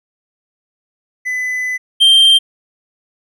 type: tone pair in turn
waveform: triangle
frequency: 2006 / 3161 Hz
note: B6 / G7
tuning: +26 / +14 cents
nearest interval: minor sixth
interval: 788 cents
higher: second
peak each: -15 / -4 dBFS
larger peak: second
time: 1.25-1.78 / 2-2.39 s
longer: first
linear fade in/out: 20 ms
effects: none